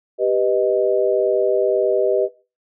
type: chord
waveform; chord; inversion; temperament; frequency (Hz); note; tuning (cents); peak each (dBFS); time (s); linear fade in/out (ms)
sine; G augmented; none; equal; 392 / 493.9 / 622.3; G4 / B4 / D#5; 0 / 0 / 0; -19; 0.18-2.29; 50
effects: noise-tail reverb RT60 0.3 s tail -17 dB re dry